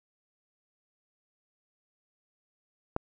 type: click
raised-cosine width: 1 ms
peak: -14 dBFS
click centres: 2.964 s
effects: none